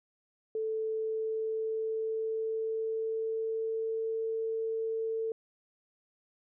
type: tone with pitch glide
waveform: sine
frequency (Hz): 440 to 447.4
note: A4 to A4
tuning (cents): 0 to +29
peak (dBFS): -30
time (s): 0.55-5.32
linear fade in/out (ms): 2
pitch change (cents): +29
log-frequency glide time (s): 0.9-4.2
effects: none